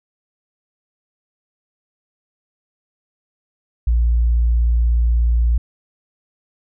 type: tone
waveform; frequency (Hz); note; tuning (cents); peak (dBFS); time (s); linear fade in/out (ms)
sine; 58.27; A#1; 0; -11; 3.87-5.58; 5
effects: tanh soft clip ceiling -9 dBFS